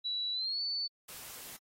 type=tone with pitch glide; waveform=sine; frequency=3931 to 4490 Hz; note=B7 to C#8; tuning=-9 to +21 cents; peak=-32 dBFS; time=0.04-0.88 s; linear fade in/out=20 ms; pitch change=+230 cents; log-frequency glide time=0.33-0.61 s
type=noise; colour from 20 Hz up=white; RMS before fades=-47 dBFS; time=1.08-1.57 s; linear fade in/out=10 ms
effects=AAC 48 kbps